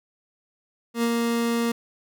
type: tone with ADSR envelope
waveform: 30% pulse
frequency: 233.5 Hz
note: A#3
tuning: 3 cents sharp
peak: -17 dBFS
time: 0.94-1.72 s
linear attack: 89 ms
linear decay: 56 ms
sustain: -2 dB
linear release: 6 ms
effects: none